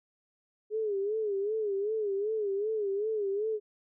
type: tone with vibrato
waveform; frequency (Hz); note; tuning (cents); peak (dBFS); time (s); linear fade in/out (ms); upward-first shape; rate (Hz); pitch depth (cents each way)
sine; 415.3; G#4; 0; -28; 0.7-3.6; 50; sine; 2.6; 110
effects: none